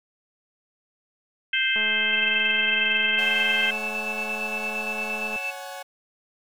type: harmonic tone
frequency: 523 Hz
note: C5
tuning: 1 cent flat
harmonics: 3 / 4 / 5 / 6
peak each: -26 / -26 / -26 / -26 dBFS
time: 1.53-3.71 s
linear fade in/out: 5 ms
type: click train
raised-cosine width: 1 ms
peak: -25 dBFS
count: 775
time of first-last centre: 1.76-5.36 s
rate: 215 Hz
type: tone with tremolo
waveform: sine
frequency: 2637 Hz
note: E7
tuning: in tune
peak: -26 dBFS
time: 2.11-5.51 s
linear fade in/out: 5 ms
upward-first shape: square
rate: 8.7 Hz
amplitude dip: 40%
type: chord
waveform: sawtooth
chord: C# suspended fourth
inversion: none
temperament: equal with one note detuned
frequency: 554.4 / 740 / 848.6 Hz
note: C#5 / F#5 / G#5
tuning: 0 / 0 / +37 cents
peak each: -35 / -34 / -37 dBFS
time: 3.18-5.83 s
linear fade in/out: 10 ms
effects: none